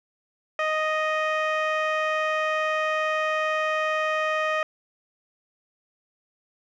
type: tone with low-pass filter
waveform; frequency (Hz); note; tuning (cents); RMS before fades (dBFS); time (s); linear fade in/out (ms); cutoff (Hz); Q
15% pulse; 622.3; D#5; 0; -25; 0.59-4.63; 2; 2600; 0.87
effects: none